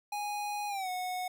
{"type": "tone with pitch glide", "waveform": "square", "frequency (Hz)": [827, 732.5], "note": ["G#5", "F#5"], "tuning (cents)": [-8, -18], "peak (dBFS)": -34, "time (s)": [0.12, 1.28], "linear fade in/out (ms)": 5, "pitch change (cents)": -210, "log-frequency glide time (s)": [0.68, 0.89], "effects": []}